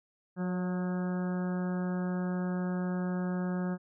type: harmonic tone with a mistuned harmonic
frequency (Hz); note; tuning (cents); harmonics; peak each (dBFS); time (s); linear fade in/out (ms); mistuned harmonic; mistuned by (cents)
180.8; F#3; -40; 1 / 2 / 3 / 4 / 5 / 6 / 7 / 8 / 9; -30 / -40 / -43 / -47 / -49 / -53 / -49 / -51 / -49; 0.36-3.78; 50; 3; +26
effects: none